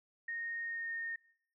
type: tone with pitch glide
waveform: sine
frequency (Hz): 1854 to 1838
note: A#6 to A#6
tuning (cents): -10 to -25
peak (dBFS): -37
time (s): 0.28-1.16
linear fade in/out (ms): 5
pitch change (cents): -15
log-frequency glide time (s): 0.64-0.91
effects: noise-tail reverb RT60 0.6 s tail -20 dB re dry